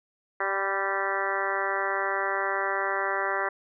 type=harmonic tone with a mistuned harmonic; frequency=195.3 Hz; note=G3; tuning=6 cents flat; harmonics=2 / 3 / 4 / 5 / 6 / 7 / 8 / 9 / 10; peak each=-34 / -34 / -34 / -34 / -34 / -34 / -34 / -34 / -34 dBFS; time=0.4-3.49 s; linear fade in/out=5 ms; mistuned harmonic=5; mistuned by=+26 cents; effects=none